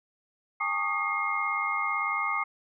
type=tone cluster; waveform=sine; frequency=810 / 891 / 1129 / 1227 / 2138 Hz; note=G#5 / A5 / C#6 / D#6 / C7; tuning=-43 / +22 / +31 / -25 / +37 cents; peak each=-37 / -37 / -34 / -30 / -30 dBFS; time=0.6-2.44 s; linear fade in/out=10 ms; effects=none